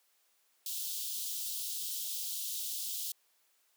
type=high-pass noise; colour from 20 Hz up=white; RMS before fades=-38 dBFS; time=0.66-3.12 s; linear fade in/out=2 ms; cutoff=3100 Hz; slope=48 dB/octave; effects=white hiss -72 dBFS RMS until 3.76 s + high-pass 400 Hz 12 dB/octave